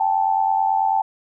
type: tone pair together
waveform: sine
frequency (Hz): 784 / 873.2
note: G5 / A5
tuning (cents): 0 / -13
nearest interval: major second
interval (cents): 187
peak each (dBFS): -19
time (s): 0-1.02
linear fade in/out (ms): 5
effects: none